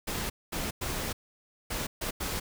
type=noise bursts at uneven times; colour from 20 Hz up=pink; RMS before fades=-33 dBFS; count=6; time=0.07-0.3 / 0.52-0.71 / 0.81-1.13 / 1.7-1.87 / 2.01-2.11 / 2.2-2.4 s; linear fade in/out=10 ms; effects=none